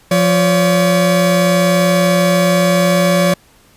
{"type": "tone pair together", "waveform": "40% pulse", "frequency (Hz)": [175.8, 567.9], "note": ["F3", "C#5"], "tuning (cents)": [12, 42], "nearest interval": "octave + minor sixth", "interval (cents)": 2030, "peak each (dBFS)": -12, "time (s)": [0.11, 3.34], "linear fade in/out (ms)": 5, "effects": ["pink hiss -49 dBFS RMS until 3.76 s", "resampled to 32000 Hz"]}